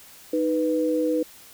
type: tone pair together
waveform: sine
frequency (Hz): 310.9 / 493.6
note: D#4 / B4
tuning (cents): -1 / -1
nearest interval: minor sixth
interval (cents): 800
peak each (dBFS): -23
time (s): 0.33-1.23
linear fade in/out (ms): 5
effects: white hiss -48 dBFS RMS until 1.53 s